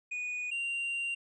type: tone pair in turn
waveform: triangle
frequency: 2468 / 2770 Hz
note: D#7 / F7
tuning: -15 / -15 cents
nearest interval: major second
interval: 200 cents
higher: second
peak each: -32 / -30 dBFS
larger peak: second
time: 0.11-0.51 / 0.51-1.15 s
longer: second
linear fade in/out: 10 ms
effects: resampled to 24000 Hz